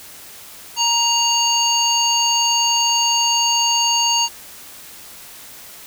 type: harmonic tone with a mistuned harmonic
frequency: 938 Hz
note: A#5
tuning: 11 cents sharp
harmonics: 1 / 3 / 5 / 7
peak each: -20 / -20 / -20 / -20 dBFS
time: 0.76-4.29 s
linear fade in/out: 50 ms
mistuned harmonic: 5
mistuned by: -45 cents
effects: white hiss -39 dBFS RMS until 5.86 s